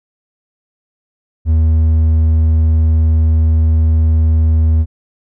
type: tone with hard clipping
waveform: sine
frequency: 79.8 Hz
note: D#2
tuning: 44 cents sharp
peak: -9 dBFS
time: 1.45-4.86 s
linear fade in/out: 50 ms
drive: 3 dB
effects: none